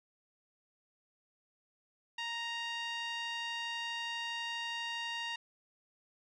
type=tone with low-pass filter; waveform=5% pulse; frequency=932.3 Hz; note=A#5; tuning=in tune; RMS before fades=-39 dBFS; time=2.18-5.36 s; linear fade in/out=5 ms; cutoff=2900 Hz; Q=1.4; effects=none